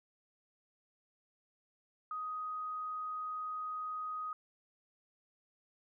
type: tone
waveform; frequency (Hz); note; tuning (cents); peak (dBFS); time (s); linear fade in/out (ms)
sine; 1251; D#6; +9; -37; 2.11-4.33; 2
effects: none